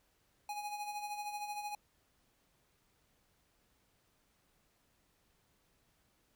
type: tone with tremolo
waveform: square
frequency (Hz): 830.6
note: G#5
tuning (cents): 0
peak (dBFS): -38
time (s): 0.49-1.75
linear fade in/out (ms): 2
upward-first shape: sine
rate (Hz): 13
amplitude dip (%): 55
effects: pink hiss -74 dBFS RMS until 6.35 s